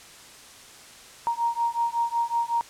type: beating tone pair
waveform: sine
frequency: 932.3 / 937.7 Hz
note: A#5 / A#5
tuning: 0 / +10 cents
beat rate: 5.4 Hz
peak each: -26 dBFS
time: 1.27-2.61 s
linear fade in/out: 0 ms
effects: white hiss -47 dBFS RMS until 2.69 s + low-pass 9000 Hz 12 dB/octave